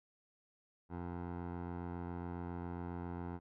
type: tone with low-pass filter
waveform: 15% pulse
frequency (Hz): 87.31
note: F2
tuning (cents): 0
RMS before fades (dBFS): -43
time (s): 0.89-3.4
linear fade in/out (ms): 50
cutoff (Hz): 1100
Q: 1.3
effects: none